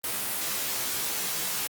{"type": "noise with comb filter", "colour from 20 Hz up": "white", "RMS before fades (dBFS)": -30, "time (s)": [0.04, 1.67], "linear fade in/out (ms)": 0, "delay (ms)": 15, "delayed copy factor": 0.9, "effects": ["high-pass 100 Hz 12 dB/octave", "Opus 32 kbps"]}